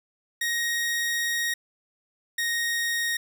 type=tone pair in turn; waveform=sawtooth; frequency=1876 / 1866.5 Hz; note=A#6 / A#6; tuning=+11 / +2 cents; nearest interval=unison; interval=9 cents; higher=first; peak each=-21 dBFS; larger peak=neither; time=0.41-1.54 / 2.38-3.17 s; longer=first; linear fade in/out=5 ms; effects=none